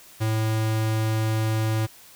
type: tone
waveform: square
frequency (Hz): 110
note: A2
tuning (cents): 0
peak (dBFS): -22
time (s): 0.2-1.87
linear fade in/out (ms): 20
effects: white hiss -49 dBFS RMS until 2.15 s